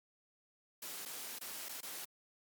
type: noise with dropouts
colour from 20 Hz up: white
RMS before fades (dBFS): -45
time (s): 0.82-2.05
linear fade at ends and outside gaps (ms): 5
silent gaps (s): 1.053-1.058 / 1.388-1.41 / 1.687-1.691 / 1.808-1.829
effects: high-pass 200 Hz 12 dB/octave + Opus 48 kbps